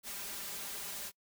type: noise with comb filter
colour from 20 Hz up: white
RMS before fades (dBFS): -42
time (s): 0.03-1.12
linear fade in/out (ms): 50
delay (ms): 5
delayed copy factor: +0.6
effects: noise-tail reverb RT60 0.1 s tail -25 dB re dry